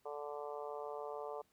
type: harmonic tone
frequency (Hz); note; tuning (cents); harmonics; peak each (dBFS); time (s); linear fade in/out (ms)
146.5; D3; -4; 3 / 4 / 5 / 6 / 7 / 8; -45 / -47 / -49 / -51 / -52 / -53; 0.05-1.42; 10
effects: pink hiss -75 dBFS RMS until 1.52 s + high-pass 60 Hz 12 dB/octave